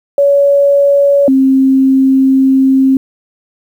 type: tone pair in turn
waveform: sine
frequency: 564 / 266.2 Hz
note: C#5 / C4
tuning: +30 / +30 cents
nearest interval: octave + minor second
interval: 1300 cents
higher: first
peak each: -5 / -5 dBFS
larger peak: neither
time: 0.18-1.28 / 1.28-2.97 s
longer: second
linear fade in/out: 2 ms
effects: 7-bit